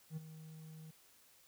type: tone with ADSR envelope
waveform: triangle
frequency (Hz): 157.8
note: D#3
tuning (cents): +25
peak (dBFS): -36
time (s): 0.1-0.91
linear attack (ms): 68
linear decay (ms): 19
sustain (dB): -12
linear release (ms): 7
effects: white hiss -66 dBFS RMS until 1.47 s